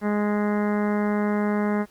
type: harmonic tone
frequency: 207.9 Hz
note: G#3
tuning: 2 cents sharp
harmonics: 1 / 2 / 3 / 4 / 5 / 6 / 7 / 8 / 9 / 10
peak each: -22 / -28 / -32 / -34 / -36 / -38 / -39 / -40 / -41 / -42 dBFS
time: 0.01-1.86 s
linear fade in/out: 50 ms
effects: pink hiss -57 dBFS RMS until 1.9 s + Opus 48 kbps